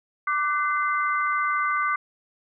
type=tone cluster; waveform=sine; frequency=1174 / 1508 / 2058 Hz; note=D6 / F#6 / C7; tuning=-1 / +32 / -29 cents; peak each=-23 / -28 / -29 dBFS; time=0.27-1.96 s; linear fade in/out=5 ms; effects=none